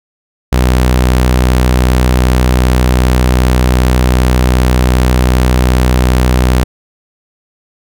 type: tone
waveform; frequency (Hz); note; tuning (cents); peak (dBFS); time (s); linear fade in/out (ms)
sawtooth; 62.6; B1; +24; -3; 0.52-6.64; 10
effects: none